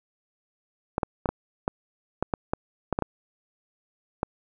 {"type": "clicks", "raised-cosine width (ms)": 1, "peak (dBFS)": -10, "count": 12, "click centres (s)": [0.981, 1.032, 1.258, 1.29, 1.679, 2.226, 2.338, 2.535, 2.927, 2.989, 3.023, 4.231], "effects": []}